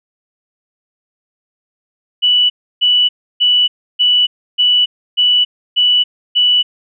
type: tone bursts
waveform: sine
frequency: 2959 Hz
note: F#7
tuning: 1 cent flat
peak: -8 dBFS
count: 8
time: 2.22-6.63 s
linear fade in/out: 20 ms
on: 280 ms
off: 310 ms
effects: none